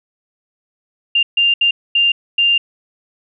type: tone bursts at uneven times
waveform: sine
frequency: 2794 Hz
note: F7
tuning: in tune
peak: -10 dBFS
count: 5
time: 1.15-1.23 / 1.37-1.54 / 1.61-1.71 / 1.95-2.12 / 2.38-2.58 s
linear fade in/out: 5 ms
effects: none